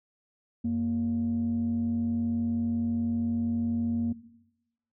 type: tone pair together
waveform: sine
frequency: 92.5 / 233.1 Hz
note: F#2 / A#3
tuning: 0 / 0 cents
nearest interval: octave + major third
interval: 1600 cents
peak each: -34 / -25 dBFS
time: 0.64-4.13 s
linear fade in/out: 10 ms
effects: noise-tail reverb RT60 0.9 s tail -17 dB re dry + tanh soft clip ceiling -21 dBFS